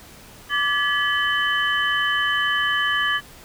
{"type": "tone cluster", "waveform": "sine", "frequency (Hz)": [1165, 1707, 1951, 3039], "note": ["D6", "G#6", "B6", "F#7"], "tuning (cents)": [-14, 47, -22, 46], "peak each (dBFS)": [-25, -21, -30, -25], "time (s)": [0.49, 3.21], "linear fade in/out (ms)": 50, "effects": ["pink hiss -45 dBFS RMS until 3.44 s"]}